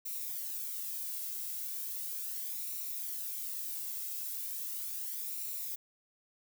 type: noise with flanger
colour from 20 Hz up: violet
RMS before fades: -39 dBFS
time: 0.05-5.76 s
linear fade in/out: 10 ms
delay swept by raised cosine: 0.61 to 1.71 ms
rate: 0.37 Hz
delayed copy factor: -0.5
effects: none